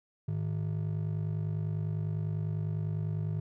triangle ring-modulated tone, 130.81 Hz, C3, in tune, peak -25 dBFS, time 0.28-3.4 s, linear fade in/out 0 ms, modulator 25 Hz, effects none

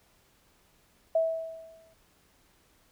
sine tone with exponential decay, 651 Hz, E5, 22 cents flat, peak -20 dBFS, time 1.15-1.94 s, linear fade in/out 5 ms, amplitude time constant 170 ms, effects pink hiss -65 dBFS RMS until 2.91 s

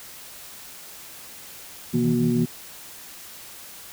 sine tone cluster, 126.3 / 158.9 / 165.1 / 238.4 / 366.3 Hz, B2 / D#3 / E3 / A#3 / F#4, +39 / +37 / +3 / +39 / -17 cents, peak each -27 / -27 / -27 / -20 / -27 dBFS, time 1.93-2.46 s, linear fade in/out 20 ms, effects tanh soft clip ceiling -9 dBFS + white hiss -42 dBFS RMS until 3.92 s

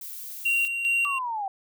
violet noise, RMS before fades -38 dBFS, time 0.01-0.68 s, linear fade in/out 5 ms
triangle tone with tremolo, 2757 Hz, F7, 23 cents flat, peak -19 dBFS, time 0.45-1.19 s, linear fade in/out 10 ms, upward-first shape square, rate 2.5 Hz, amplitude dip 50%
sine linear sweep, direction down, 1173 to 760 Hz, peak -27 dBFS, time 1.05-1.48 s, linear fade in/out 2 ms
effects none

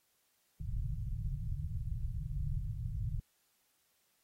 pink low-pass noise, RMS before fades -37 dBFS, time 0.6-3.2 s, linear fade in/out 2 ms, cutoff 160 Hz, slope 96 dB/octave, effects white hiss -75 dBFS RMS until 4.23 s + AAC 48 kbps

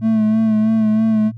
triangle tone with vibrato, 218.9 Hz, A3, 9 cents flat, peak -10 dBFS, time 0.01-1.32 s, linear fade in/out 50 ms, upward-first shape sine, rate 3.1 Hz, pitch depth 32 cents each way, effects added 115 Hz sine -30 dBFS peak until 1.37 s

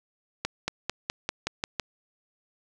accelerating click train, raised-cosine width 0.2 ms, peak -10 dBFS, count 8, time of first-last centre 0.45-1.798 s, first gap 230 ms, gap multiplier 0.94, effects none

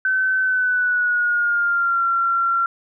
sine tone with pitch glide, 1527 to 1368.3 Hz, G6 to F6, -46 to -36 cents, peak -16 dBFS, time 0.05-2.66 s, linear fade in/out 2 ms, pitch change -190 cents, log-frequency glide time 0.41-2.04 s, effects none

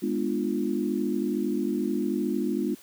sine chord, G# diminished seventh, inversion none, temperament equal with one note detuned, 207.7 / 246.9 / 300.2 / 349.2 Hz, G#3 / B3 / D4 / F4, 0 / 0 / +38 / 0 cents, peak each -30 dBFS, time 0.02-2.75 s, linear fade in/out 10 ms, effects white hiss -52 dBFS RMS until 2.82 s

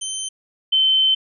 10% pulse / sine tone pair in turn, 3092 / 3079 Hz, G7 / G7, -24 / -32 cents, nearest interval unison, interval 8 cents, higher first, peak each -15 / -13 dBFS, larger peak second, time 0.01-0.29 / 0.72-1.15 s, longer second, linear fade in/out 10 ms, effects resampled to 24000 Hz

